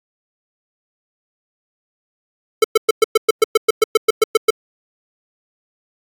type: tone bursts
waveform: square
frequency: 440 Hz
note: A4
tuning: in tune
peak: -8 dBFS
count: 15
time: 2.62-4.505 s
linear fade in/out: 5 ms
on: 23 ms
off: 110 ms
effects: AAC 64 kbps